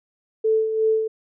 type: tone with tremolo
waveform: sine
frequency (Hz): 440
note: A4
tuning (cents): 0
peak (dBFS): -15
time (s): 0.44-1.08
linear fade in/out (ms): 10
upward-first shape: sine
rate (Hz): 2.8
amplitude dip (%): 55
effects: none